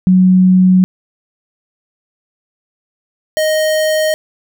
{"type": "tone pair in turn", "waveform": ["sine", "square"], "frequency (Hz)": [184.8, 622.7], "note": ["F#3", "D#5"], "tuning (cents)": [-2, 1], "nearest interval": "octave + major sixth", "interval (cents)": 2103, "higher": "second", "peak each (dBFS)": [-5, -12], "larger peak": "first", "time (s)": [[0.07, 0.84], [3.37, 4.14]], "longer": "neither", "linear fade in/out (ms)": 0, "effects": []}